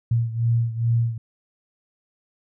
sine beating tone pair, 115.8 / 118.2 Hz, A#2 / A#2, -11 / +24 cents, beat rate 2.4 Hz, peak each -20 / -24 dBFS, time 0.11-1.18 s, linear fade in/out 5 ms, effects none

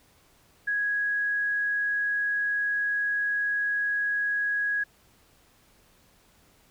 sine tone, 1661.2 Hz, G#6, in tune, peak -24 dBFS, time 0.67-4.84 s, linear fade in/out 10 ms, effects pink hiss -61 dBFS RMS until 6.7 s

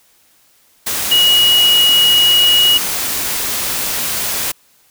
sine tone in noise, 2900 Hz, F#7, 35 cents flat, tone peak -8 dBFS, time 1.11-2.78 s, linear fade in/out 10 ms, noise white, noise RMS -19 dBFS, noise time 0.86-4.52 s, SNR +8 dB, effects white hiss -53 dBFS RMS until 4.9 s

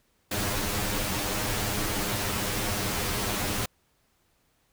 pink noise with comb filter, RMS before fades -29 dBFS, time 0.31-3.66 s, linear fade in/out 5 ms, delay 9.8 ms, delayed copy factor +1, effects pink hiss -69 dBFS RMS until 4.72 s

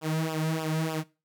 sawtooth tone with flanger, 158.6 Hz, D#3, 33 cents sharp, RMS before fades -29 dBFS, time 0.01-1.04 s, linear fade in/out 50 ms, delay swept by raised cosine 0.47 to 2.77 ms, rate 3.3 Hz, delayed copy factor -1, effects noise-tail reverb RT60 0.3 s tail -20 dB re dry

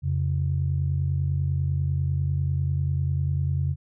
sine tone pair together, 87.71 / 137.8 Hz, F2 / C#3, +8 / -10 cents, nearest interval minor sixth, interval 782 cents, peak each -24 dBFS, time 0.02-3.76 s, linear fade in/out 50 ms, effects tanh soft clip ceiling -14 dBFS

